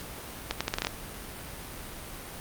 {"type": "accelerating click train", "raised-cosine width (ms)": 0.2, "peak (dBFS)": -10, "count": 8, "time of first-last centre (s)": [0.51, 0.87], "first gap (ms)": 96, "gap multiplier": 0.78, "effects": ["pink hiss -41 dBFS RMS until 2.4 s", "Opus 48 kbps"]}